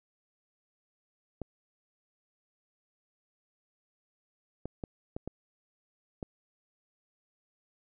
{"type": "clicks", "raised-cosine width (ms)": 2, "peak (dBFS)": -23, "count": 6, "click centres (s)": [1.417, 4.656, 4.838, 5.165, 5.276, 6.228], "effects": []}